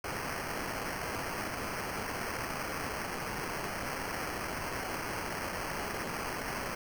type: noise with sample-and-hold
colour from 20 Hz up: blue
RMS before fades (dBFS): -37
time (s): 0.04-6.75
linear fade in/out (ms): 2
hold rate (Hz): 3675
effects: none

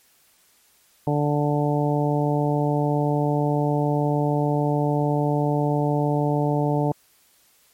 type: harmonic tone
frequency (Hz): 146.83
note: D3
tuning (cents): 0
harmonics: 1 / 2 / 3 / 4 / 5 / 6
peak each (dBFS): -22 / -25 / -27 / -28 / -29 / -30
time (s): 1.07-6.92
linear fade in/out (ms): 2
effects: white hiss -59 dBFS RMS until 7.73 s + MP3 64 kbps

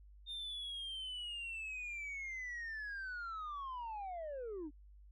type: linear sweep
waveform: sine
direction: down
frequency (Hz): 3654 to 277.2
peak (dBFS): -39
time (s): 0.26-4.71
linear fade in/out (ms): 50
effects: tanh soft clip ceiling -40 dBFS + added 50 Hz sine -56 dBFS peak until 5.11 s

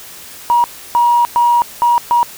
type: tone bursts at uneven times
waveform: sine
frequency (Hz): 954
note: A#5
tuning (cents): +40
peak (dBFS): -7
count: 5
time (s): 0.5-0.64 / 0.95-1.25 / 1.36-1.62 / 1.82-1.98 / 2.11-2.23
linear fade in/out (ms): 0
effects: tanh soft clip ceiling -3 dBFS + white hiss -34 dBFS RMS until 2.37 s

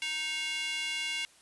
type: tone with high-pass filter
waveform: square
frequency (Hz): 311.1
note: D#4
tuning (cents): 0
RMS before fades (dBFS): -34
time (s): 0.02-1.25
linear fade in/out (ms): 0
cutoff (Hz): 2500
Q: 3.8
effects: white hiss -60 dBFS RMS until 1.41 s + resampled to 24000 Hz

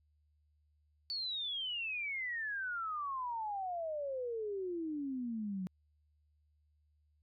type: exponential sweep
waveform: sine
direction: down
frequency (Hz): 4521 to 180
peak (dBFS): -36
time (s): 1.1-5.67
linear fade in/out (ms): 0
effects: added 75 Hz sine -70 dBFS peak until 7.22 s + AAC 64 kbps

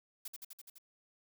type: noise with echo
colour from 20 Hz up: blue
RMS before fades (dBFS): -43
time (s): 0.25-0.28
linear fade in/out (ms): 5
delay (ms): 84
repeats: 6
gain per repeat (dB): -2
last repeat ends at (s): 0.784
effects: none

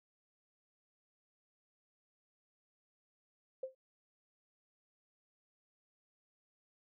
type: tone with exponential decay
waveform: sine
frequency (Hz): 523.3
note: C5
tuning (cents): 0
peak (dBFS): -34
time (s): 3.63-3.75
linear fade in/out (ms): 5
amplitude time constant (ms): 26
effects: none

